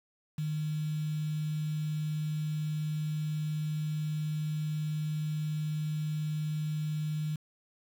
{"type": "tone with quantisation", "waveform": "sine", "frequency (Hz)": 153.1, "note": "D#3", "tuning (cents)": -28, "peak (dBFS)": -30, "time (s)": [0.38, 7.36], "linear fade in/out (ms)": 5, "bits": 8, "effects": []}